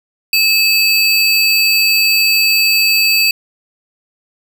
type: tone pair together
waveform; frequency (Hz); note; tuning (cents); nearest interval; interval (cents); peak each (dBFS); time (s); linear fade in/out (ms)
square; 2593 / 4620; E7 / D8; -29 / -29; minor seventh; 1000; -13; 0.33-3.31; 2
effects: none